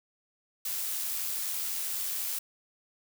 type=noise with amplitude modulation; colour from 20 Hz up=blue; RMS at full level=-32 dBFS; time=0.65-2.39 s; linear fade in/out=5 ms; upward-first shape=sine; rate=92 Hz; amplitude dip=25%; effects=none